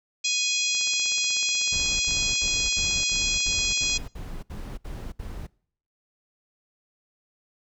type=harmonic tone; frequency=830.6 Hz; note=G#5; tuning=in tune; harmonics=3 / 4 / 5 / 6 / 7 / 8 / 9; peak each=-28 / -29 / -30 / -31 / -31 / -32 / -33 dBFS; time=0.24-3.98 s; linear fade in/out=10 ms
type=click train; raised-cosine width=0.5 ms; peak=-30 dBFS; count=53; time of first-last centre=0.75-3.96 s; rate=16.2 Hz
type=noise bursts; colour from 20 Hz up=brown; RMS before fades=-35 dBFS; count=11; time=1.72-5.47 s; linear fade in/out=10 ms; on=280 ms; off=67 ms
effects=noise-tail reverb RT60 0.6 s tail -25 dB re dry